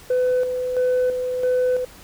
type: tone with tremolo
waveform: sine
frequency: 503 Hz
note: B4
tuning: 32 cents sharp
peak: -14 dBFS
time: 0.1-1.85 s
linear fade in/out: 5 ms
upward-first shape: square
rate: 1.5 Hz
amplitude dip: 55%
effects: tanh soft clip ceiling -15 dBFS + pink hiss -45 dBFS RMS until 2.03 s